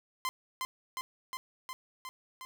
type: tone with echo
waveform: sawtooth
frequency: 1037 Hz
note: C6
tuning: 16 cents flat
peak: -27 dBFS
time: 0.25-0.29 s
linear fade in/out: 0 ms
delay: 360 ms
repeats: 6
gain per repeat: -2 dB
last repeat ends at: 2.45 s
effects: none